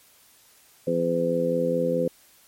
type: harmonic tone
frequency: 84.7 Hz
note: E2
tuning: 48 cents sharp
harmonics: 2 / 3 / 4 / 5 / 6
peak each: -29 / -29 / -33 / -30 / -23 dBFS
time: 0.87-2.08 s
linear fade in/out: 5 ms
effects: white hiss -56 dBFS RMS until 2.47 s + MP3 64 kbps